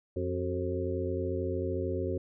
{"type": "harmonic tone with a mistuned harmonic", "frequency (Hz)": 89, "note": "F2", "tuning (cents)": 33, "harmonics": [1, 2, 3, 4, 5, 6], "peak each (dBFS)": [-34, -44, -38, -34, -38, -38], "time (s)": [0.16, 2.18], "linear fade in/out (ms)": 5, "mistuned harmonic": 4, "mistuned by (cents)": 75, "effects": []}